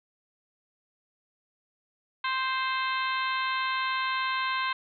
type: harmonic tone with a mistuned harmonic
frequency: 523.3 Hz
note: C5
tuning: in tune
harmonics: 2 / 3 / 4 / 5 / 6 / 7 / 8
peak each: -29 / -33 / -35 / -37 / -39 / -40 / -41 dBFS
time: 2.24-4.73 s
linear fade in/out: 5 ms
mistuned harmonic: 8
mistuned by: -38 cents
effects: none